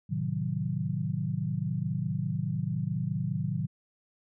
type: chord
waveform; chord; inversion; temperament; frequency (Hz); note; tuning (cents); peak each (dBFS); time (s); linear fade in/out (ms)
sine; A diminished seventh; none; equal; 110 / 130.81 / 155.56 / 185; A2 / C3 / Eb3 / Gb3; 0 / 0 / 0 / 0; -35 / -34 / -32 / -34; 0.09-3.67; 20
effects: none